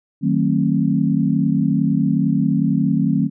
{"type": "chord", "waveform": "sine", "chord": "D# diminished seventh", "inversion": "none", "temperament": "just", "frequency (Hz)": [155.56, 186.68, 224, 268.8], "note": ["D#3", "F#3", "A3", "C4"], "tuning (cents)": [0, 16, 31, 47], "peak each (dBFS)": -20, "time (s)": [0.21, 3.3], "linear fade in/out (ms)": 50, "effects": []}